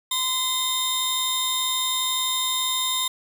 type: tone pair together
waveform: sawtooth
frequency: 1030 / 3671 Hz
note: C6 / A#7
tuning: -28 / -27 cents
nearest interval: octave + minor seventh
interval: 2201 cents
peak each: -25 / -20 dBFS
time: 0.11-3.08 s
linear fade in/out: 5 ms
effects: none